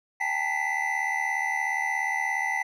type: tone cluster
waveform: triangle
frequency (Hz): 783 / 855 / 908 / 1972 / 2049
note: G5 / A5 / A#5 / B6 / C7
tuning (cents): -2 / -50 / -46 / -3 / -37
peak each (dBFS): -31 / -32 / -35 / -27 / -29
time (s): 0.2-2.63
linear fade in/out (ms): 10
effects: none